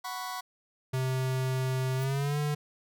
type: chord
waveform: sawtooth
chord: F# suspended fourth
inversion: none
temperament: just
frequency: 740 / 986.7 / 1110 Hz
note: F#5 / B5 / C#6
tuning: 0 / -2 / +2 cents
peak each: -35 dBFS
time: 0.04-0.41 s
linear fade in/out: 10 ms
type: tone with pitch glide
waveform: square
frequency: 130.2 to 147.84 Hz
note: C3 to D3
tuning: -8 to +12 cents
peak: -28 dBFS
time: 0.93-2.55 s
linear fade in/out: 10 ms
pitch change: +220 cents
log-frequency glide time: 1.96-2.38 s
type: noise with exponential growth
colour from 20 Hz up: violet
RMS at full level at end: -42 dBFS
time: 1.92-2.04 s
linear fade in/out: 1 ms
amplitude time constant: 26 ms
effects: none